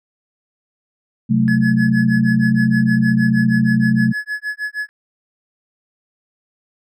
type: chord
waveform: sine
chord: F# diminished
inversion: second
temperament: equal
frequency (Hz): 130.81 / 185 / 220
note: C3 / F#3 / A3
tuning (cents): 0 / 0 / 0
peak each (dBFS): -18 / -19 / -14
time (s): 1.29-4.13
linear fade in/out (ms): 20
type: tone with tremolo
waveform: triangle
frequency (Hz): 1700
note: G#6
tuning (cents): +40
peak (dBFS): -17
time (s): 1.48-4.89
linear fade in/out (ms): 0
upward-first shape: sine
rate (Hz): 6.4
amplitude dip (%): 100
effects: none